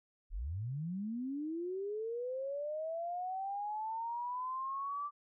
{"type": "linear sweep", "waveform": "sine", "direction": "up", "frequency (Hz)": [32.7, 1174.7], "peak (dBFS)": -36, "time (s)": [0.3, 5.11], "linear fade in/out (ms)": 50, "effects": []}